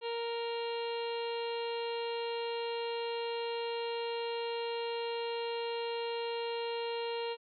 harmonic tone with a mistuned harmonic, 466.3 Hz, A#4, 1 cent sharp, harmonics 1 / 2 / 3 / 4 / 5 / 6 / 7 / 8 / 9, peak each -35 / -41 / -52 / -52 / -50 / -45 / -50 / -55 / -49 dBFS, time 0.01-7.37 s, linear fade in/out 50 ms, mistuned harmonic 9, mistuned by -17 cents, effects none

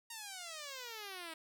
5% pulse exponential sweep, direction down, 940 to 315.5 Hz, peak -33 dBFS, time 0.1-1.34 s, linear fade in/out 5 ms, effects none

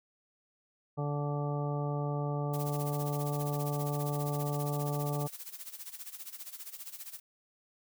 harmonic tone, 145.5 Hz, D3, 16 cents flat, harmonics 1 / 2 / 3 / 4 / 5 / 6 / 8, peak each -32 / -42 / -40 / -41 / -43 / -44 / -45 dBFS, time 0.97-5.28 s, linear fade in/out 20 ms
blue noise with tremolo, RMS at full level -42 dBFS, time 2.53-7.2 s, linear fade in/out 10 ms, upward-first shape sine, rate 15 Hz, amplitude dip 80%
effects none

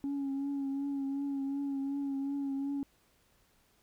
sine tone with vibrato, 277.2 Hz, C#4, in tune, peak -30 dBFS, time 0.04-2.83 s, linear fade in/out 0 ms, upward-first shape triangle, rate 2.7 Hz, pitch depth 37 cents each way, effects tanh soft clip ceiling -30 dBFS + pink hiss -69 dBFS RMS until 3.82 s

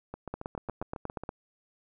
two click trains, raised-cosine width 1 ms, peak -24 / -20 dBFS, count 9 / 9, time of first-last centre 0.14-1.236 / 0.34-1.291 s, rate 7.3 / 8.41 Hz, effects none

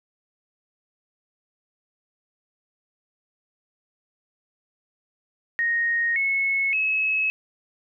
sine tone with pitch steps, 1864.7 / 2192 / 2577 Hz, A#6 / C#7 / E7, 0 / -20 / -40 cents, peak -20 dBFS, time 5.59-7.3 s, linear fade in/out 0 ms, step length 570 ms, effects none

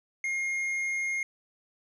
triangle tone with tanh clipping, 2136 Hz, C7, 35 cents sharp, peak -29 dBFS, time 0.24-1.23 s, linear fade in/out 2 ms, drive 10 dB, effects none

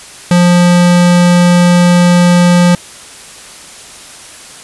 square tone, 176.1 Hz, F3, 15 cents sharp, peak -5 dBFS, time 0.31-2.75 s, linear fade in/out 2 ms, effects white hiss -32 dBFS RMS until 4.63 s + resampled to 24000 Hz

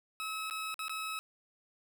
20% pulse tone with dropouts, 1290 Hz, E6, 38 cents flat, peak -31 dBFS, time 0.2-1.19 s, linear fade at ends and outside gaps 0 ms, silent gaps 0.499-0.509 / 0.742-0.792 / 0.882-0.895 s, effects none

